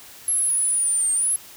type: linear two-way sweep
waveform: sine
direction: down then up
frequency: 11175 to 8590 to 11175 Hz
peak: -16 dBFS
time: 0.28-1.36 s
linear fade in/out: 2 ms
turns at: 1.13 s
effects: tanh soft clip ceiling -17 dBFS + white hiss -44 dBFS RMS until 1.56 s